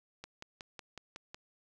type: click train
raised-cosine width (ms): 0.2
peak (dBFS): -27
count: 7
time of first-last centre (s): 0.24-1.345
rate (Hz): 5.43
effects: none